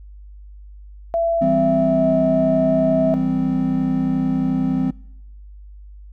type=tone with pitch glide; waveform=sine; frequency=670 to 646.1 Hz; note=E5 to E5; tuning=+28 to -35 cents; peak=-16 dBFS; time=1.14-3.14 s; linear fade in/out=0 ms; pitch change=-63 cents; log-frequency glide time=1.66-2.11 s
type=chord; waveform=triangle; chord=C major; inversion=first; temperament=equal with one note detuned; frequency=164.81 / 196 / 259.1 Hz; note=E3 / G3 / C4; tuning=0 / 0 / -17 cents; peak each=-22 / -22 / -17 dBFS; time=1.41-4.91 s; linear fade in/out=10 ms
effects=noise-tail reverb RT60 0.9 s tail -25 dB re dry + added 50 Hz sine -37 dBFS peak until 6.12 s